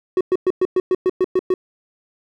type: tone bursts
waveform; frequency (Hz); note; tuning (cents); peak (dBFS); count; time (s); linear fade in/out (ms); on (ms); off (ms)
triangle; 370; F#4; 0; -11; 10; 0.17-1.54; 2; 38; 110
effects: none